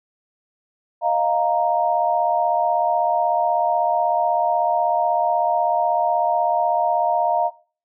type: chord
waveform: sine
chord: Eb suspended second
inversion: none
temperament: equal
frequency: 622.3 / 698.5 / 932.3 Hz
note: Eb5 / F5 / Bb5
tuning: 0 / 0 / 0 cents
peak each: -23 / -19 / -21 dBFS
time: 1.01-7.51 s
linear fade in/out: 50 ms
effects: noise-tail reverb RT60 0.4 s tail -20 dB re dry